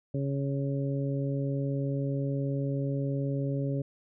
harmonic tone, 138.7 Hz, C#3, 1 cent sharp, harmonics 1 / 2 / 3 / 4, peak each -29 / -34 / -38 / -38 dBFS, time 0.14-3.82 s, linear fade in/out 5 ms, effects none

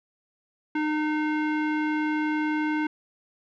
square tone with low-pass filter, 305.2 Hz, D#4, 33 cents flat, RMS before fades -26 dBFS, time 0.75-2.87 s, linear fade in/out 5 ms, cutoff 2000 Hz, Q 2, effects none

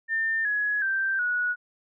sine tone with pitch steps, 1800 / 1679.5 / 1567 / 1462.1 Hz, A6 / G#6 / G6 / F#6, +39 / +19 / -1 / -21 cents, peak -23 dBFS, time 0.08-1.56 s, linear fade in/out 50 ms, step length 370 ms, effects none

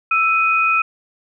sine tone pair together, 1323 / 2497 Hz, E6 / D#7, +6 / +6 cents, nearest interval major seventh, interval 1100 cents, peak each -16 dBFS, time 0.11-0.82 s, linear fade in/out 5 ms, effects none

